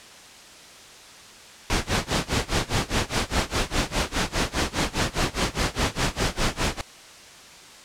pink noise with tremolo, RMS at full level -21 dBFS, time 1.7-6.81 s, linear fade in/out 0 ms, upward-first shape sine, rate 4.9 Hz, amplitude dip 95%, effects white hiss -45 dBFS RMS until 7.84 s + low-pass 7000 Hz 12 dB/octave

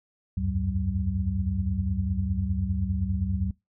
sine tone cluster, 71.3 / 86.7 / 96.5 / 190.2 Hz, C#2 / F2 / G2 / F#3, +49 / -12 / -27 / +48 cents, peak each -30 dBFS, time 0.37-3.51 s, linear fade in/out 5 ms, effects noise-tail reverb RT60 0.2 s tail -23 dB re dry

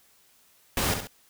pink noise with echo, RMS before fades -26 dBFS, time 0.77-0.94 s, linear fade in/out 2 ms, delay 66 ms, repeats 2, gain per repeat -7 dB, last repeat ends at 1.072 s, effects white hiss -61 dBFS RMS until 1.29 s

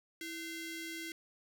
sawtooth ring-modulated tone, 1200 Hz, D6, 37 cents sharp, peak -34 dBFS, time 0.21-1.12 s, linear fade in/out 2 ms, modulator 871 Hz, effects none

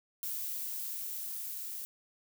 violet noise with level ramp, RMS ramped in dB -37 to -41 dBFS, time 0.23-1.85 s, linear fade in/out 0 ms, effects none

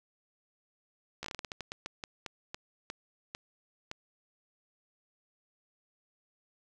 slowing click train, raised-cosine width 0.2 ms, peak -21 dBFS, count 18, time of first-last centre 1.23-3.914 s, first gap 14 ms, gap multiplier 1.26, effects none

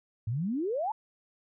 sine exponential sweep, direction up, 102.8 to 912 Hz, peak -28 dBFS, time 0.27-0.92 s, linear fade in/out 5 ms, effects none

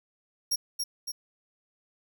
sawtooth tone with echo, 5588 Hz, F8, in tune, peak -22 dBFS, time 0.51-0.56 s, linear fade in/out 10 ms, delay 280 ms, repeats 2, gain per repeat -4 dB, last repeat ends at 1.12 s, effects none

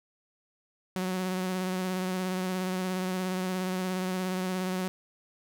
sawtooth tone with vibrato, 185 Hz, F#3, in tune, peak -25 dBFS, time 0.96-4.88 s, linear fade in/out 0 ms, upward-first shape sine, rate 17 Hz, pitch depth 24 cents each way, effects none

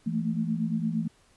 sine tone cluster, 166.3 / 217.8 / 226.5 Hz, E3 / A3 / A#3, +16 / -17 / -50 cents, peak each -30 dBFS, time 0.06-1.08 s, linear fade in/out 10 ms, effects pink hiss -62 dBFS RMS until 1.36 s + resampled to 24000 Hz

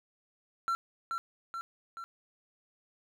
triangle tone with echo, 1355 Hz, E6, 47 cents sharp, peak -26 dBFS, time 0.68-0.75 s, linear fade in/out 0 ms, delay 430 ms, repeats 3, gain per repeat -4 dB, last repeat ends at 2.04 s, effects none

